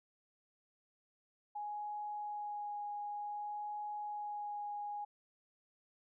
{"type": "tone with vibrato", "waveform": "sine", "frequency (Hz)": 830.6, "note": "G#5", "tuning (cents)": 0, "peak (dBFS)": -39, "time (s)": [1.55, 5.05], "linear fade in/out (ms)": 10, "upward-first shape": "sine", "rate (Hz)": 0.54, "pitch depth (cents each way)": 10, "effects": []}